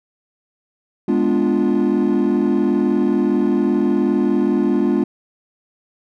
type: chord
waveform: triangle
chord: G# diminished seventh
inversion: none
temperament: equal with one note detuned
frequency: 207.7 / 246.9 / 292 / 349.2 Hz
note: G#3 / B3 / D4 / F4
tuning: 0 / 0 / -10 / 0 cents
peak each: -17 dBFS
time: 1.08-5.04 s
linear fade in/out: 5 ms
effects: tanh soft clip ceiling -7 dBFS